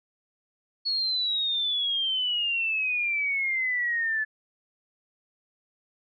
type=exponential sweep; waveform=sine; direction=down; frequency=4381 to 1727 Hz; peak=-24 dBFS; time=0.85-4.25 s; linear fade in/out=20 ms; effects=none